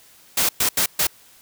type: noise bursts at uneven times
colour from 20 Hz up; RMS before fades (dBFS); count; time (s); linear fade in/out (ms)
white; -19; 4; 0.37-0.49 / 0.6-0.69 / 0.77-0.86 / 0.99-1.07; 5
effects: white hiss -51 dBFS RMS until 1.41 s